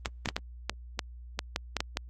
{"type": "clicks", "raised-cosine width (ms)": 0.2, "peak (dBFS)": -11, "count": 11, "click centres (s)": [0.058, 0.258, 0.288, 0.365, 0.696, 0.992, 1.391, 1.561, 1.767, 1.805, 1.971], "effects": ["added 60 Hz sine -43 dBFS peak until 2.09 s", "Opus 24 kbps"]}